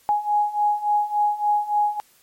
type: beating tone pair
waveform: sine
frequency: 830.6 / 834.1 Hz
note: G#5 / G#5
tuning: 0 / +7 cents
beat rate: 3.5 Hz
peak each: -23 / -20 dBFS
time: 0.09-2 s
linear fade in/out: 0 ms
effects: white hiss -57 dBFS RMS until 2.22 s + MP3 64 kbps